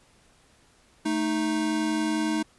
square tone pair together, 220 / 311.1 Hz, A3 / D#4, 0 / 0 cents, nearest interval tritone, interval 600 cents, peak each -30 / -26 dBFS, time 1.05-2.43 s, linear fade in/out 10 ms, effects pink hiss -60 dBFS RMS until 2.58 s + resampled to 24000 Hz

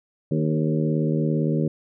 harmonic tone with a mistuned harmonic, 77.6 Hz, D#2, 4 cents flat, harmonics 2 / 3 / 4 / 5 / 6 / 7, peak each -22 / -26 / -28 / -30 / -32 / -33 dBFS, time 0.31-1.68 s, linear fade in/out 5 ms, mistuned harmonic 5, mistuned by +27 cents, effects none

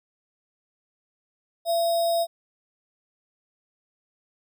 sine tone with sample-and-hold, 675 Hz, E5, 41 cents sharp, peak -20 dBFS, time 1.65-2.27 s, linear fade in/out 50 ms, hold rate 4410 Hz, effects none

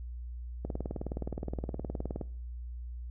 click train, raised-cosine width 2 ms, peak -22 dBFS, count 31, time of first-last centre 0.65-2.212 s, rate 19.2 Hz, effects noise-tail reverb RT60 0.5 s tail -20 dB re dry + added 60 Hz sine -38 dBFS peak until 3.1 s

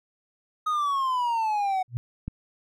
triangle exponential sweep, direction down, 1261 to 740 Hz, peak -21 dBFS, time 0.66-1.83 s, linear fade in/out 10 ms
sine tone with exponential growth, 121 Hz, B2, 35 cents flat, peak -21 dBFS, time 1.88-1.97 s, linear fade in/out 0 ms, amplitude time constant 19 ms
click, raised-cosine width 5 ms, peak -19 dBFS, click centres 2.28 s
effects none

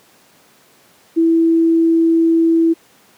sine tone, 329.4 Hz, E4, 1 cent flat, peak -9 dBFS, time 1.16-2.74 s, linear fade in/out 20 ms, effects pink hiss -50 dBFS RMS until 3.17 s + high-pass 200 Hz 12 dB/octave

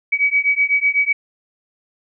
sine beating tone pair, 2268 / 2276 Hz, C#7 / C#7, +39 / +45 cents, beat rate 8 Hz, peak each -17 dBFS, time 0.12-1.13 s, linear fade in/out 10 ms, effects none

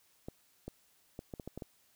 clicks, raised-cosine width 2 ms, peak -28 dBFS, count 8, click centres 0.285 / 0.68 / 1.191 / 1.338 / 1.398 / 1.476 / 1.576 / 1.622 s, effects white hiss -69 dBFS RMS until 1.95 s

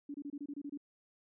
sine tone bursts, 286.9 Hz, D4, 40 cents flat, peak -39 dBFS, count 9, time 0.09-0.775 s, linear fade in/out 5 ms, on 53 ms, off 26 ms, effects none

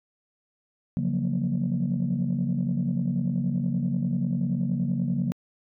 sine chord, Gb major seventh, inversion second, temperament equal with one note detuned, 138.59 / 174.61 / 185 / 234.4 Hz, Db3 / F3 / Gb3 / Bb3, 0 / 0 / 0 / +10 cents, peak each -28 dBFS, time 0.97-5.32 s, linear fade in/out 0 ms, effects tanh soft clip ceiling -17 dBFS

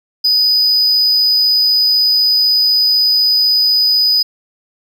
triangle tone, 4978 Hz, D#8, in tune, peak -8 dBFS, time 0.24-4.23 s, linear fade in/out 10 ms, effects none

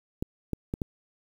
clicks, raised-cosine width 3 ms, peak -16 dBFS, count 4, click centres 0.225 / 0.533 / 0.739 / 0.818 s, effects 8-bit

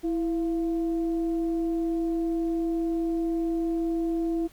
sine tone with frequency modulation, 331 Hz, E4, 7 cents sharp, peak -24 dBFS, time 0.03-4.48 s, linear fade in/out 20 ms, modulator 360 Hz, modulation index 0.33, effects pink hiss -56 dBFS RMS until 4.52 s

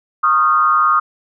sine tone with frequency modulation, 1235 Hz, D#6, 13 cents flat, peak -10 dBFS, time 0.23-1 s, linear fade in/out 10 ms, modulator 145 Hz, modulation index 0.84, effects none

